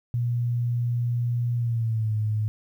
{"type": "tone with pitch glide", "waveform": "sine", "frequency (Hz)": [120, 107.53], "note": ["B2", "A2"], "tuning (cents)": [-49, -39], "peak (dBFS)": -22, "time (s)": [0.14, 2.48], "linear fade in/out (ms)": 0, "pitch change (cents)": -190, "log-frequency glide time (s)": [1.56, 2.15], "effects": ["10-bit"]}